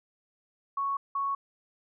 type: tone pair in turn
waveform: sine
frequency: 1108.7 / 1108.7 Hz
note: C#6 / C#6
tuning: 0 / 0 cents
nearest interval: unison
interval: 0 cents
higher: neither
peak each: -27 dBFS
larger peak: neither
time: 0.77-0.97 / 1.15-1.35 s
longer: neither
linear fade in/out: 5 ms
effects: none